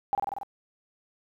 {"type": "tone with echo", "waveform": "sine", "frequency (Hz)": 801, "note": "G5", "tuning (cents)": 37, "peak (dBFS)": -21, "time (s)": [0.13, 0.15], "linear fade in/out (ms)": 0, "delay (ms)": 47, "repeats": 6, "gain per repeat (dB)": -2, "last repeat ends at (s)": 0.432, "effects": ["10-bit"]}